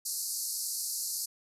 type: band-pass noise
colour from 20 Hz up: white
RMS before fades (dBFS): -35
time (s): 0.05-1.26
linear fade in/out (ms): 10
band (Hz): 4300 to 13000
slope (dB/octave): 96
effects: none